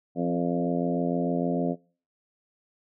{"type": "harmonic tone with a mistuned harmonic", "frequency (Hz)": 86.6, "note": "F2", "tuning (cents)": -14, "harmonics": [2, 3, 4, 5, 6, 7, 8], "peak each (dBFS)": [-29, -28, -35, -34, -35, -34, -35], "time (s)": [0.15, 1.76], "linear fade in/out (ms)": 50, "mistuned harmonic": 4, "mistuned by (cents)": -16, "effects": ["noise-tail reverb RT60 0.4 s tail -23 dB re dry"]}